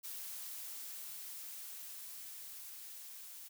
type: noise with level ramp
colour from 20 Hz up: blue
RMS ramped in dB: -45 to -51 dBFS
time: 0.03-3.49 s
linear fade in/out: 20 ms
effects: none